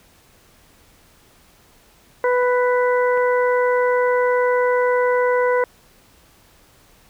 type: harmonic tone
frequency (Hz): 495.3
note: B4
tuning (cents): +5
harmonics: 1 / 2 / 3 / 4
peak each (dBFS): -16 / -22 / -26 / -28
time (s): 2.24-5.64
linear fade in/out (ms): 2
type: clicks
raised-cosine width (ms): 0.5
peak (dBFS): -27 / -21 / -30 / -31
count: 4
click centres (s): 2.43 / 3.175 / 4.818 / 5.149
effects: pink hiss -53 dBFS RMS until 7.09 s